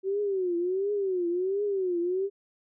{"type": "tone with vibrato", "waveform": "sine", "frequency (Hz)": 376.4, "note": "F#4", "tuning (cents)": 30, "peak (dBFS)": -25, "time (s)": [0.03, 2.3], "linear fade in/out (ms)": 50, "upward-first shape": "triangle", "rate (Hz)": 1.4, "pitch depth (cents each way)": 180, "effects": []}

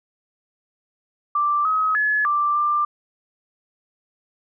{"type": "tone with pitch steps", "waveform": "sine", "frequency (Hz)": [1176, 1272, 1706, 1177, 1187], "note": ["D6", "D#6", "G#6", "D6", "D6"], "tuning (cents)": [2, 38, 46, 3, 18], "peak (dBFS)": -17, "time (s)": [1.35, 2.85], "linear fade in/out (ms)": 5, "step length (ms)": 300, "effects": []}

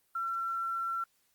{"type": "tone with quantisation", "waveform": "sine", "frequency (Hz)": 1354, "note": "E6", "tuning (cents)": 46, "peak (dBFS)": -31, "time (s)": [0.15, 1.04], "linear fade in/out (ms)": 5, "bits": 10, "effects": ["white hiss -72 dBFS RMS until 1.34 s", "Opus 32 kbps"]}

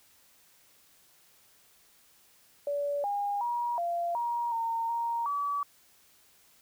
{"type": "tone with pitch steps", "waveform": "sine", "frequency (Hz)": [574, 812, 955, 689, 947, 916, 933, 1145], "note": ["D5", "G#5", "A#5", "F5", "A#5", "A#5", "A#5", "D6"], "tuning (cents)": [-40, -39, 42, -24, 27, -31, 1, -44], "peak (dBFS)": -28, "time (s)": [2.67, 5.63], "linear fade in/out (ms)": 2, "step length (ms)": 370, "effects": ["white hiss -62 dBFS RMS until 6.61 s"]}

